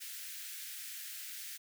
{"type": "high-pass noise", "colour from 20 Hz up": "white", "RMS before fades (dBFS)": -45, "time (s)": [0, 1.58], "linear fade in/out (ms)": 20, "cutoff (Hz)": 1500, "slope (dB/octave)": 48, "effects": []}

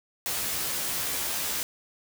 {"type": "noise with comb filter", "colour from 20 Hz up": "white", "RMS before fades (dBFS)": -30, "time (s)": [0.26, 1.63], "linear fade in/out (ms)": 0, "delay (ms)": 14, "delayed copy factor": 0.75, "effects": []}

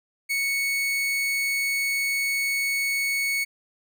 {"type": "tone", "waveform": "40% pulse", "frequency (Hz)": 2217, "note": "C#7", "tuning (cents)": 0, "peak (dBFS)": -22, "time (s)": [0.29, 3.45], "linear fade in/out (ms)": 20, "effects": []}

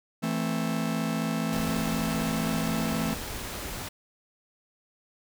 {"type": "chord", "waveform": "45% pulse", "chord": "A minor", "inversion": "second", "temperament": "just", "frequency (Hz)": [165, 220, 264], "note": ["E3", "A3", "C4"], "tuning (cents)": [2, 0, 16], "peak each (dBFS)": [-31, -30, -33], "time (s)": [0.22, 3.15], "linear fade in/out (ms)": 20}
{"type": "noise", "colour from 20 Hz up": "pink", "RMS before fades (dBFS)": -36, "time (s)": [1.52, 3.89], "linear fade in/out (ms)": 10}
{"effects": []}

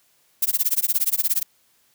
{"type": "noise with tremolo", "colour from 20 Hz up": "violet", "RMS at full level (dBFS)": -18, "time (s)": [0.42, 1.43], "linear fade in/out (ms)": 5, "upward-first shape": "sine", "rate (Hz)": 17, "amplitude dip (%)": 100, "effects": ["white hiss -62 dBFS RMS until 1.94 s", "high-pass 60 Hz 12 dB/octave"]}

